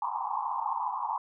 pink band-pass noise, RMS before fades -32 dBFS, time 0.02-1.18 s, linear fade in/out 2 ms, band 810 to 1100 Hz, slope 96 dB/octave, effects none

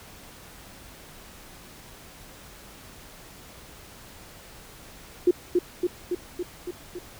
sine tone with echo, 355.3 Hz, F4, 30 cents sharp, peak -14 dBFS, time 5.27-5.31 s, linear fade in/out 5 ms, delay 280 ms, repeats 6, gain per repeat -3 dB, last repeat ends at 6.99 s, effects pink hiss -47 dBFS RMS until 7.19 s

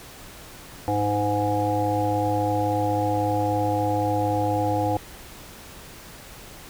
harmonic tone with a mistuned harmonic, 103.8 Hz, G#2, in tune, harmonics 1 / 3 / 5 / 7 / 8, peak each -27 / -27 / -27 / -27 / -27 dBFS, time 0.88-4.97 s, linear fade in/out 0 ms, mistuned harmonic 5, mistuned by -25 cents, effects pink hiss -43 dBFS RMS until 6.69 s

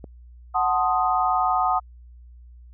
click, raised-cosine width 2 ms, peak -24 dBFS, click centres 0.042 s
sine chord, F# diminished seventh, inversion none, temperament equal, 740 / 880 / 1046.5 / 1244.5 Hz, F#5 / A5 / C6 / Eb6, 0 / 0 / 0 / 0 cents, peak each -22 / -26 / -28 / -23 dBFS, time 0.54-1.8 s, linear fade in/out 20 ms
effects added 60 Hz sine -43 dBFS peak until 2.73 s

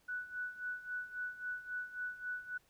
sine tone with tremolo, 1482 Hz, F#6, 2 cents sharp, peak -36 dBFS, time 0.08-2.58 s, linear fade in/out 10 ms, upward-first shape sine, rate 3.7 Hz, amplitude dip 80%, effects pink hiss -71 dBFS RMS until 2.69 s

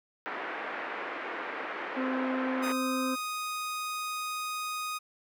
white band-pass noise, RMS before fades -37 dBFS, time 0.26-2.72 s, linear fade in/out 0 ms, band 290 to 2000 Hz, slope 24 dB/octave
harmonic tone, 259.9 Hz, C4, 11 cents flat, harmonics 1 / 2 / 4 / 5 / 6, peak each -30 / -36 / -42 / -44 / -46 dBFS, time 1.96-3.16 s, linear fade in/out 20 ms
sawtooth tone, 1244.5 Hz, D#6, in tune, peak -29 dBFS, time 2.62-4.99 s, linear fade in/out 20 ms
effects none

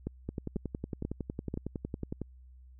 two click trains, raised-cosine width 3 ms, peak -22 / -21 dBFS, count 22 / 4, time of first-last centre 0.29-2.217 / 0.07-1.541 s, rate 10.9 / 2.04 Hz, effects added 63 Hz sine -51 dBFS peak until 2.79 s

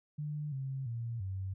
sine tone with pitch steps, 149.2 / 134.2 / 116.7 / 95.4 Hz, D3 / C3 / A#2 / G2, +28 / +44 / +2 / -47 cents, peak -35 dBFS, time 0.18-1.54 s, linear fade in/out 10 ms, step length 340 ms, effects none

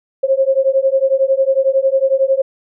sine beating tone pair, 531 / 542 Hz, C5 / C#5, +25 / -39 cents, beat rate 11 Hz, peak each -14 dBFS, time 0.23-2.42 s, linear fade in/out 10 ms, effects none

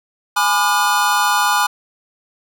square chord, G# diminished seventh, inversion none, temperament just, 830.6 / 996.7 / 1196.1 / 1435.3 Hz, G#5 / B5 / D6 / F6, 0 / +16 / +31 / +47 cents, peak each -20 dBFS, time 0.36-1.67 s, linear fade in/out 10 ms, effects none

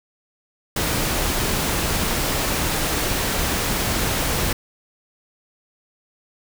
pink noise, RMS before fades -22 dBFS, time 0.76-4.53 s, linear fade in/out 5 ms, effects none

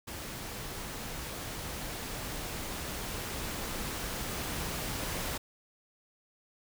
pink noise with level ramp, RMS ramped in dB -41 to -35 dBFS, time 0.07-5.38 s, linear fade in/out 10 ms, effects none

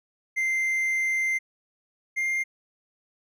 triangle tone pair in turn, 2086 / 2109 Hz, C7 / C7, -6 / +13 cents, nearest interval unison, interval 19 cents, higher second, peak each -21 / -22 dBFS, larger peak first, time 0.36-1.39 / 2.16-2.44 s, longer first, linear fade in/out 20 ms, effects none

